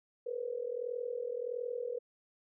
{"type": "tone with amplitude modulation", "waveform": "sine", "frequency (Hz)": 485.3, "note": "B4", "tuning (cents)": -30, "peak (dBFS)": -31, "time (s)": [0.26, 1.99], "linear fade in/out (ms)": 10, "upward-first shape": "sine", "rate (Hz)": 41.5, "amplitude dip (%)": 85, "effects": []}